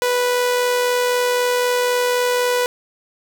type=tone with amplitude modulation; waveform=sawtooth; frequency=492.8 Hz; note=B4; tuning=4 cents flat; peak=-11 dBFS; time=0.02-2.66 s; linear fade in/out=0 ms; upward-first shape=sine; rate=83.9 Hz; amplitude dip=25%; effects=none